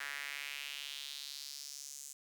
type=tone with high-pass filter sweep; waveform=sawtooth; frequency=142.1 Hz; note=C#3; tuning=43 cents sharp; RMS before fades=-45 dBFS; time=0-2.13 s; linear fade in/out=5 ms; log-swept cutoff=1700 to 7300 Hz; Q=2.8; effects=none